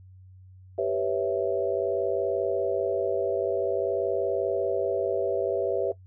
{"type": "chord", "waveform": "sine", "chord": "C# half-diminished seventh", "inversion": "second", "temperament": "equal", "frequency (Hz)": [392, 493.9, 554.4, 659.3], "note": ["G4", "B4", "C#5", "E5"], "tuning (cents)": [0, 0, 0, 0], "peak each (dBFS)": -29, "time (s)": [0.78, 5.92], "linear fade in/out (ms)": 5, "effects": ["noise-tail reverb RT60 0.1 s tail -18 dB re dry", "added 93 Hz sine -47 dBFS peak until 6.06 s"]}